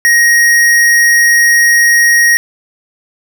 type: tone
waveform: square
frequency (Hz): 1879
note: A#6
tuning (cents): +13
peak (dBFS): -6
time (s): 0.05-2.37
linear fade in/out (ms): 0
effects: none